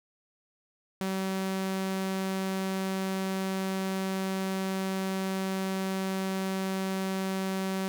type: tone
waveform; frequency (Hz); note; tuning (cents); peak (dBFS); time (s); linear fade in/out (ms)
sawtooth; 190.8; G3; -47; -25; 1.01-7.88; 0
effects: none